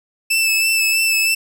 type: tone with vibrato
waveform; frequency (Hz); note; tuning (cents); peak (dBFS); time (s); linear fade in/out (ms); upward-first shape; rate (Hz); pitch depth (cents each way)
sawtooth; 2637; E7; 0; -11; 0.3-1.35; 10; sine; 3.1; 22
effects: none